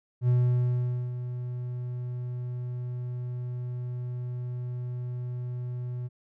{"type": "tone with ADSR envelope", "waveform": "triangle", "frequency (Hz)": 123.47, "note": "B2", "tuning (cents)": 0, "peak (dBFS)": -17, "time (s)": [0.21, 6.09], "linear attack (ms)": 72, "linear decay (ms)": 830, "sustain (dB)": -12, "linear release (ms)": 29, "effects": []}